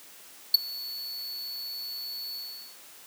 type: tone with ADSR envelope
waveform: square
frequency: 4435 Hz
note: C#8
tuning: in tune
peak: -11 dBFS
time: 0.54-2.78 s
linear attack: 5 ms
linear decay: 14 ms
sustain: -24 dB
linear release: 430 ms
effects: white hiss -50 dBFS RMS until 3.06 s + high-pass 200 Hz 12 dB/octave